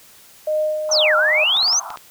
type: tone with tremolo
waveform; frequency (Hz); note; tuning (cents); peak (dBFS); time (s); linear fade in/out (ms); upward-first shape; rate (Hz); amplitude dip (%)
sine; 615; D#5; -20; -16; 0.47-1.44; 5; sine; 2.1; 45
type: band-pass noise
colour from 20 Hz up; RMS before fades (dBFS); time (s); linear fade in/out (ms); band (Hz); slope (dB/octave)
pink; -32; 0.89-1.96; 0; 680 to 1400; 96
type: exponential two-way sweep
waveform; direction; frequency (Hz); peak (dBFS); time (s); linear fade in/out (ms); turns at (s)
sine; down then up; 6430 to 1318.5 to 6430; -14; 0.91-1.8; 10; 1.16
type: clicks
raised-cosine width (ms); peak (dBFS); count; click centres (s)
0.2; -17; 6; 1.569 / 1.629 / 1.679 / 1.728 / 1.904 / 1.973
effects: white hiss -47 dBFS RMS until 2.1 s